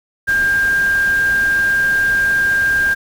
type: tone in noise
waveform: sine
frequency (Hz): 1600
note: G6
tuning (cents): +35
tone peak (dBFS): -12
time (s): 0.27-2.95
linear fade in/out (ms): 20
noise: pink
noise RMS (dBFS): -30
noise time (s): 0.27-2.95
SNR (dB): +15
effects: none